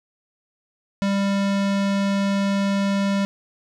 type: tone with low-pass filter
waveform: square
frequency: 198.1 Hz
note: G3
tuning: 18 cents sharp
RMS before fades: -21 dBFS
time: 1.02-3.25 s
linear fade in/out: 0 ms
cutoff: 5700 Hz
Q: 0.79
effects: none